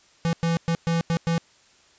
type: tone bursts at uneven times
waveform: square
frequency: 166.9 Hz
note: E3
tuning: 22 cents sharp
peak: -21 dBFS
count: 6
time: 0.25-0.33 / 0.43-0.57 / 0.68-0.75 / 0.87-1.01 / 1.1-1.17 / 1.27-1.38 s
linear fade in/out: 0 ms
effects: white hiss -57 dBFS RMS until 1.98 s + resampled to 16000 Hz